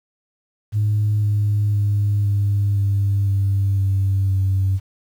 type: tone with pitch steps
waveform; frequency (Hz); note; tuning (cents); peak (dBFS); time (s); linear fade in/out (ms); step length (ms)
sine; 105.2 / 103.81 / 102.44 / 101.09 / 99.76 / 98.44 / 97.14 / 95.86; G#2 / G#2 / G#2 / G#2 / G2 / G2 / G2 / G2; +23 / 0 / -23 / -46 / +31 / +8 / -15 / -38; -14; 0.72-4.8; 50; 510
effects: tanh soft clip ceiling -12 dBFS + 8-bit